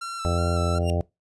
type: tone with vibrato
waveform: 45% pulse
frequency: 1346 Hz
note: E6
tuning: 36 cents sharp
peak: -30 dBFS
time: 0.01-0.79 s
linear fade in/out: 10 ms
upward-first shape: square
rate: 2.7 Hz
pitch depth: 22 cents each way
type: harmonic tone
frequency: 86 Hz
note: F2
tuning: 26 cents flat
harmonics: 1 / 2 / 3 / 4 / 5 / 6 / 7 / 8 / 9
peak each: -23 / -30 / -36 / -34 / -33 / -38 / -30 / -38 / -37 dBFS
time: 0.25-1.01 s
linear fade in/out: 0 ms
type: tone with exponential growth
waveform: sawtooth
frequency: 2794 Hz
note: F7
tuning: in tune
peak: -25 dBFS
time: 0.79-0.9 s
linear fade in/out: 0 ms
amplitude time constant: 22 ms
effects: noise-tail reverb RT60 0.2 s tail -21 dB re dry + resampled to 24000 Hz